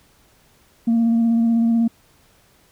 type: tone with vibrato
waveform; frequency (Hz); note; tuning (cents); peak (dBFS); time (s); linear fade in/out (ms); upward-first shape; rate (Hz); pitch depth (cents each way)
sine; 230.5; A#3; -19; -12; 0.87-1.88; 10; square; 16; 15
effects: tanh soft clip ceiling -12 dBFS + pink hiss -56 dBFS RMS until 2.71 s